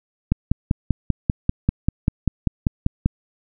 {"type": "click train", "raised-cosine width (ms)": 5, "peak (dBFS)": -4, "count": 15, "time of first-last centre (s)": [0.32, 3.06], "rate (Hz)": 5.11, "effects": []}